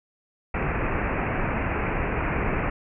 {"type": "low-pass noise", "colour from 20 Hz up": "pink", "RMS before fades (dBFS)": -26, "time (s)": [0.54, 2.7], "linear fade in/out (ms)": 5, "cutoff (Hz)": 2600, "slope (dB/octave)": 96, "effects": []}